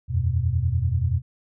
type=chord; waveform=sine; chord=E suspended second; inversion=none; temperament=just; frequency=82.41 / 92.71 / 123.61 Hz; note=E2 / F#2 / B2; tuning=0 / +4 / +2 cents; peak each=-24 dBFS; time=0.08-1.22 s; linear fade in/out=50 ms; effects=none